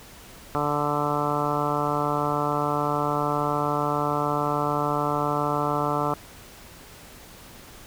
harmonic tone, 146.83 Hz, D3, in tune, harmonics 1 / 2 / 3 / 4 / 5 / 6 / 7 / 8 / 9, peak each -31 / -31 / -31 / -31 / -31 / -31 / -31 / -31 / -31 dBFS, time 0.55-6.14 s, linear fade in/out 0 ms, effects pink hiss -46 dBFS RMS until 7.86 s

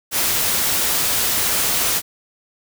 white noise, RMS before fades -19 dBFS, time 0.11-2.02 s, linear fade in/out 50 ms, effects none

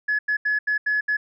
sine tone bursts at uneven times, 1700 Hz, G#6, 40 cents sharp, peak -18 dBFS, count 6, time 0.08-0.19 / 0.28-0.37 / 0.45-0.59 / 0.67-0.78 / 0.86-1.01 / 1.08-1.17 s, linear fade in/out 10 ms, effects tanh soft clip ceiling -15 dBFS

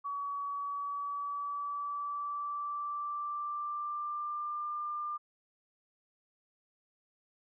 sine tone with pitch glide, 1133 to 1196.2 Hz, C#6 to D6, +37 to +31 cents, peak -34 dBFS, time 0.04-5.18 s, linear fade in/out 20 ms, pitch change +94 cents, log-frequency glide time 0.43-4.69 s, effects none

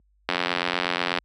click train, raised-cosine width 0.3 ms, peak -6 dBFS, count 80, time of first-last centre 0.29-1.186 s, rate 88.2 Hz, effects added 50 Hz sine -37 dBFS peak until 1.24 s + high-pass 200 Hz 12 dB/octave

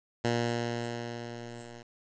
10% pulse tone with level ramp, 118.4 Hz, A#2, 27 cents sharp, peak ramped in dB -17 to -37 dBFS, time 0.24-1.83 s, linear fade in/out 10 ms, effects resampled to 16000 Hz + 9-bit

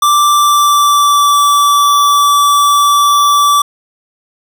square tone with pitch glide, 1174.7 to 1157.2 Hz, D6 to D6, 0 to -26 cents, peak -7 dBFS, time 0.02-3.62 s, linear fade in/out 5 ms, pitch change -26 cents, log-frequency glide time 0.34-1.38 s, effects none

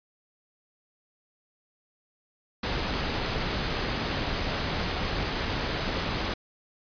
pink noise, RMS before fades -29 dBFS, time 2.63-6.34 s, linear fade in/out 5 ms, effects resampled to 11025 Hz

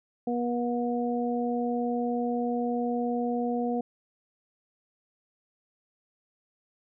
harmonic tone, 240.8 Hz, B3, 44 cents flat, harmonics 1 / 2 / 3, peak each -28 / -31 / -33 dBFS, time 0.27-3.81 s, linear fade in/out 5 ms, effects none

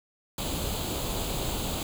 pink noise with comb filter, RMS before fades -31 dBFS, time 0.38-1.83 s, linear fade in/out 2 ms, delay 0.27 ms, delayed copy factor +0.65, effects none

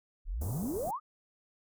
sine exponential sweep, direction up, 32.23 to 1300 Hz, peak -32 dBFS, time 0.25-1 s, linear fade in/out 50 ms
pink band-stop noise, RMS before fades -42 dBFS, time 0.41-0.91 s, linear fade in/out 5 ms, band 880 to 7500 Hz, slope 24 dB/octave
effects none

